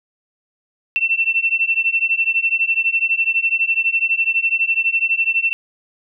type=beating tone pair; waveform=sine; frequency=2686 / 2698 Hz; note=E7 / E7; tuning=+32 / +40 cents; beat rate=12 Hz; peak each=-18 dBFS; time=0.96-5.53 s; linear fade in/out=0 ms; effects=none